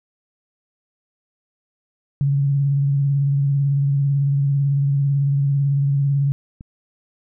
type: tone with vibrato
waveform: sine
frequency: 140 Hz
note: C#3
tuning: 18 cents sharp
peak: -15 dBFS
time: 2.21-6.32 s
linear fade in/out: 0 ms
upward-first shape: sine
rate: 18 Hz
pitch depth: 34 cents each way
type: click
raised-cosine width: 5 ms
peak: -24 dBFS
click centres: 6.609 s
effects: none